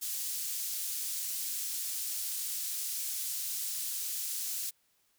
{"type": "high-pass noise", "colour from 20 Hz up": "pink", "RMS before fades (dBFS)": -36, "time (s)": [0.01, 4.71], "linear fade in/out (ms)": 20, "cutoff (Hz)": 6700, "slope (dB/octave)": 12, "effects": ["white hiss -72 dBFS RMS until 5.18 s"]}